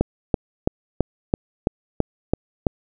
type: click train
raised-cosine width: 2 ms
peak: -3 dBFS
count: 9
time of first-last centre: 0.01-2.668 s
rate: 3.01 Hz
effects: none